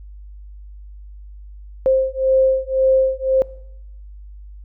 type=beating tone pair; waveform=sine; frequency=526 / 527.9 Hz; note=C5 / C5; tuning=+9 / +15 cents; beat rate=1.9 Hz; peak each=-17 dBFS; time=1.86-3.42 s; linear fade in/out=0 ms; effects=noise-tail reverb RT60 0.8 s tail -21 dB re dry + added 50 Hz sine -35 dBFS peak until 4.64 s